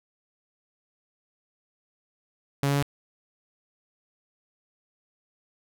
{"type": "tone with pitch steps", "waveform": "sawtooth", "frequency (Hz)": [140, 141.14, 142.28], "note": ["C#3", "C#3", "C#3"], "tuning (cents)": [18, 32, 45], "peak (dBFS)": -18, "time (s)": [2.63, 2.825], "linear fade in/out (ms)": 0, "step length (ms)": 65, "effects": []}